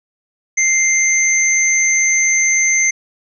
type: tone pair together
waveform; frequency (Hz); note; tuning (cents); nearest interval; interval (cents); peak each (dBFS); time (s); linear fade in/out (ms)
sine; 2093 / 6218; C7 / G8; 0 / -15; octave + perfect fifth; 1885; -14; 0.57-2.91; 10
effects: none